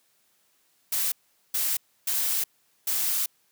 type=noise bursts at uneven times; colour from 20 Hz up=blue; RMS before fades=-26 dBFS; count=4; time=0.92-1.12 / 1.54-1.77 / 2.07-2.44 / 2.87-3.26 s; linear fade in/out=5 ms; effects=white hiss -67 dBFS RMS until 3.51 s + high-pass 100 Hz 12 dB/octave